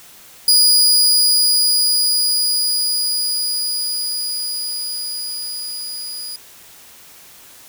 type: tone with level ramp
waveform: sawtooth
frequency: 4904 Hz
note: D#8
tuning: 26 cents flat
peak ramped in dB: -6 to -24 dBFS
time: 0.48-6.36 s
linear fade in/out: 2 ms
effects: white hiss -43 dBFS RMS until 7.68 s